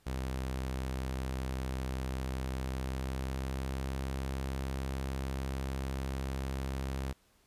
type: tone with pitch glide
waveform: sawtooth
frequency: 65.2 to 66.72 Hz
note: C2 to C2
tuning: -5 to +34 cents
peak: -30 dBFS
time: 0.06-7.13 s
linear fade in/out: 10 ms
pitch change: +39 cents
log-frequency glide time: 2.61-3.99 s
effects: pink hiss -68 dBFS RMS until 7.46 s + resampled to 32000 Hz